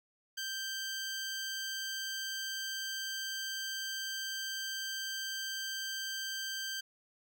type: tone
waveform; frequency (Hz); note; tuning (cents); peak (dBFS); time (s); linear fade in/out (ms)
15% pulse; 1568; G6; 0; -30; 0.37-6.81; 10
effects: none